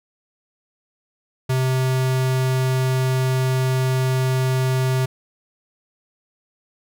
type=tone; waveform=square; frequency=130 Hz; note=C3; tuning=11 cents flat; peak=-18 dBFS; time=1.49-5.06 s; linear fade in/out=10 ms; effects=none